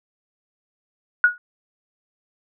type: tone with exponential decay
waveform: sine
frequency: 1455 Hz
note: F#6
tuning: 29 cents flat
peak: -7 dBFS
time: 1.24-1.38 s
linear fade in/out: 1 ms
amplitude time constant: 30 ms
effects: none